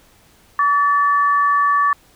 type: tone pair together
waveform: sine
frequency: 1143.7 / 1760 Hz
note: D6 / A6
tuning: -46 / 0 cents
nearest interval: perfect fifth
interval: 746 cents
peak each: -13 / -21 dBFS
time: 0.59-1.93 s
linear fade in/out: 2 ms
effects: pink hiss -52 dBFS RMS until 2.15 s